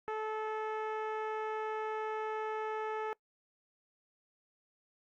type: tone with low-pass filter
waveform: 10% pulse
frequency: 434.3 Hz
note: A4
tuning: 23 cents flat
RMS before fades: -37 dBFS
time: 0.08-3.13 s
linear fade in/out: 0 ms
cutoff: 1200 Hz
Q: 0.58
effects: noise-tail reverb RT60 0.1 s tail -24 dB re dry + Opus 48 kbps